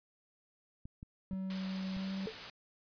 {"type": "clicks", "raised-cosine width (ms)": 5, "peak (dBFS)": -34, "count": 4, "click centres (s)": [0.855, 1.029, 1.333, 1.967]}
{"type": "tone with pitch glide", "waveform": "triangle", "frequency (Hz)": [189.7, 192.79], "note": ["F#3", "G3"], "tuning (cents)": [43, -29], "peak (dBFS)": -34, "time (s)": [1.31, 2.26], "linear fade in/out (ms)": 0, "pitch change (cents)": 28, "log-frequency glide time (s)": [1.95, 2.12]}
{"type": "noise", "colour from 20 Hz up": "white", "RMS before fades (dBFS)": -44, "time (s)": [1.5, 2.5], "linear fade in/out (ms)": 2}
{"type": "tone with exponential decay", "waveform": "sine", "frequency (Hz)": 440, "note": "A4", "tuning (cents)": 0, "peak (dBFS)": -33, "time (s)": [2.27, 2.37], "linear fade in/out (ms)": 1, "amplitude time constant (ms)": 20}
{"effects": ["resampled to 11025 Hz"]}